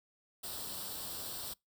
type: noise with comb filter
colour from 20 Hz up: white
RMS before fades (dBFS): -42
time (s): 0.43-1.54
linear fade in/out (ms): 10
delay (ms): 0.23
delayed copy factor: +0.7
effects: noise-tail reverb RT60 0.2 s tail -26 dB re dry